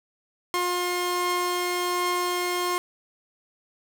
sawtooth tone pair together, 356.1 / 1067 Hz, F4 / C6, +34 / +34 cents, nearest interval octave + perfect fifth, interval 1900 cents, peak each -23 dBFS, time 0.54-2.78 s, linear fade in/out 0 ms, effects none

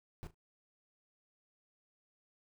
brown noise with echo, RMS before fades -44 dBFS, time 0.23-0.27 s, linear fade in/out 0 ms, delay 37 ms, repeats 2, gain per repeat -15 dB, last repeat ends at 0.344 s, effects none

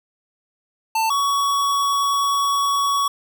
square tone pair in turn, 891 / 1122.6 Hz, A5 / C#6, +22 / +22 cents, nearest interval major third, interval 400 cents, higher second, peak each -18 dBFS, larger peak neither, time 0.95-1.1 / 1.1-3.08 s, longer second, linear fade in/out 5 ms, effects none

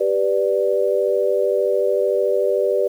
sine chord, G major, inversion none, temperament equal, 392 / 493.9 / 587.3 Hz, G4 / B4 / D5, 0 / 0 / 0 cents, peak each -20 dBFS, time 0-2.88 s, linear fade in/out 10 ms, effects 8-bit

